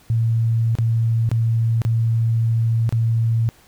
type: tone with dropouts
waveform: sine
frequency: 114.2 Hz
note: A#2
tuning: 35 cents flat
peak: -15 dBFS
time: 0.1-3.49 s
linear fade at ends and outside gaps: 0 ms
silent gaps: 0.753-0.786 / 1.291-1.315 / 1.818-1.85 / 2.892-2.925 s
effects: pink hiss -52 dBFS RMS until 3.67 s